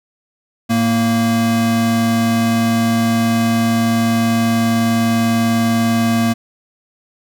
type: tone pair together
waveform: square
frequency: 110 / 230.1 Hz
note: A2 / A#3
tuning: 0 / -22 cents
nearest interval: octave + minor second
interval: 1278 cents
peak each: -22 / -14 dBFS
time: 0.69-6.34 s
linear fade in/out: 20 ms
effects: none